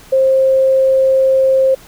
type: tone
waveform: sine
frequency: 530 Hz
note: C5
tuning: 22 cents sharp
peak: -8 dBFS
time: 0.12-1.75 s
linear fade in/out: 10 ms
effects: pink hiss -41 dBFS RMS until 1.87 s